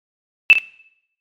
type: tone with echo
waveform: sine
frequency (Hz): 2637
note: E7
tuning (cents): 0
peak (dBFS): -4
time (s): 0.5-0.53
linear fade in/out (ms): 0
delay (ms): 54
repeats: 1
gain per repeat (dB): -9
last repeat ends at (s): 0.584
effects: noise-tail reverb RT60 0.7 s tail -19 dB re dry + MP3 64 kbps